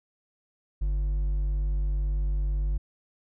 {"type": "tone with hard clipping", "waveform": "triangle", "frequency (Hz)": 49, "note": "G1", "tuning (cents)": 0, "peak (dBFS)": -25, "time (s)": [0.81, 2.78], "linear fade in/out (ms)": 10, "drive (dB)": 7, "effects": []}